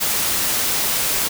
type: noise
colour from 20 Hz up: white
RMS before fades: -20 dBFS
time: 0-1.29 s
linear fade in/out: 20 ms
effects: none